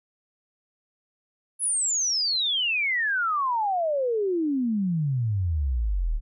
sine exponential sweep, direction down, 10660 to 34.96 Hz, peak -22 dBFS, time 1.59-6.21 s, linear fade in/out 50 ms, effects none

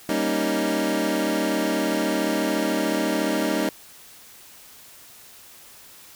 25% pulse chord, Eb dominant seventh, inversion first, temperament equal, 196 / 233.1 / 277.2 / 311.1 Hz, G3 / Bb3 / Db4 / Eb4, 0 / 0 / 0 / 0 cents, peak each -25 / -25 / -24 / -21 dBFS, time 0.09-3.69 s, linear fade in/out 2 ms, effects white hiss -47 dBFS RMS until 6.15 s

